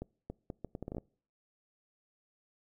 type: accelerating click train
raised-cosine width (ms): 2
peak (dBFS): -26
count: 11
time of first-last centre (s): 0.02-0.983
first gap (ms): 280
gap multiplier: 0.72
effects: noise-tail reverb RT60 0.5 s tail -25 dB re dry